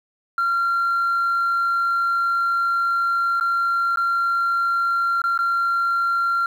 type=tone with dropouts; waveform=sine; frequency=1377 Hz; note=F6; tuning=25 cents flat; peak=-16 dBFS; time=0.38-6.46 s; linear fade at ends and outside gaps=2 ms; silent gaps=3.399-3.409 / 3.959-3.972 / 5.218-5.239 / 5.377-5.389 s; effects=tanh soft clip ceiling -15 dBFS + 8-bit